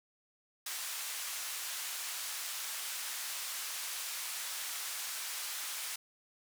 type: band-pass noise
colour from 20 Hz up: white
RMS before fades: -40 dBFS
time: 0.66-5.96 s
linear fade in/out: 5 ms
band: 1000 to 12000 Hz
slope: 12 dB/octave
effects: none